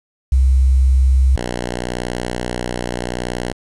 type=tone pair in turn; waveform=sine / 5% pulse; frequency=65.41 / 60.77 Hz; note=C2 / B1; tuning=0 / -27 cents; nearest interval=minor second; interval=127 cents; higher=first; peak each=-9 / -10 dBFS; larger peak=first; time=0.32-1.36 / 1.36-3.53 s; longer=second; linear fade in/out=5 ms; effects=resampled to 24000 Hz + 7-bit